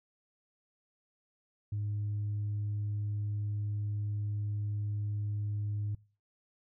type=tone; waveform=sine; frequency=103.83 Hz; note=G#2; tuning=in tune; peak=-30 dBFS; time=1.72-5.95 s; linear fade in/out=5 ms; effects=noise-tail reverb RT60 0.4 s tail -24 dB re dry + tanh soft clip ceiling -29 dBFS